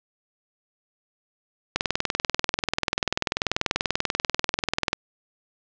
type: click train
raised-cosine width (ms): 0.2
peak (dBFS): -4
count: 66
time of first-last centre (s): 1.76-4.931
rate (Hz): 20.5
effects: low-pass 6000 Hz 12 dB/octave